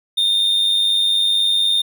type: tone with amplitude modulation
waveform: triangle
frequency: 3642 Hz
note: A#7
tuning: 41 cents flat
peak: -10 dBFS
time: 0.17-1.82 s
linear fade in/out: 10 ms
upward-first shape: sine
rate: 99.9 Hz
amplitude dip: 55%
effects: none